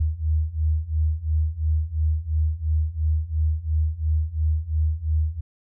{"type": "beating tone pair", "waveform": "sine", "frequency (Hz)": [76.5, 79.4], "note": ["D#2", "D#2"], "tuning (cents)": [-29, 36], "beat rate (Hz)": 2.9, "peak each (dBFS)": [-24, -22], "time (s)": [0, 5.41], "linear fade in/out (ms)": 10, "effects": []}